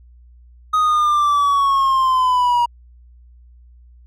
triangle linear sweep, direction down, 1256 to 950 Hz, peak -11 dBFS, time 0.73-2.66 s, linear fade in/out 10 ms, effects added 60 Hz sine -43 dBFS peak until 4.06 s

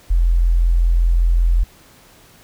sine tone, 42.61 Hz, F1, 42 cents flat, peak -11 dBFS, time 0.1-1.64 s, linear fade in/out 10 ms, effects pink hiss -48 dBFS RMS until 2.43 s

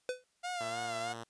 square tone with exponential decay, 503 Hz, B4, 32 cents sharp, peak -30 dBFS, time 0.09-0.24 s, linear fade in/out 1 ms, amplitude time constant 32 ms
sawtooth tone with vibrato, 697 Hz, F5, 4 cents flat, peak -32 dBFS, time 0.43-1.14 s, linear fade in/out 20 ms, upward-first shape sine, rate 3.2 Hz, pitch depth 68 cents each way
5% pulse tone, 115.3 Hz, A#2, 19 cents flat, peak -31 dBFS, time 0.6-1.24 s, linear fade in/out 10 ms
effects white hiss -75 dBFS RMS until 1.29 s + resampled to 22050 Hz

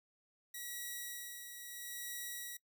5% pulse tone with tremolo, 1926 Hz, B6, 44 cents flat, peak -31 dBFS, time 0.54-2.57 s, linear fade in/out 5 ms, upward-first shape sine, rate 0.76 Hz, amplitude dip 50%, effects noise-tail reverb RT60 0.1 s tail -22 dB re dry

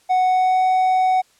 triangle tone with pitch glide, 740 to 746 Hz, F#5 to F#5, 0 to +14 cents, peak -12 dBFS, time 0.09-1.22 s, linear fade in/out 20 ms, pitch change +14 cents, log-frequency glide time 0.25-0.64 s, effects white hiss -57 dBFS RMS until 1.39 s + low-pass 9000 Hz 12 dB/octave

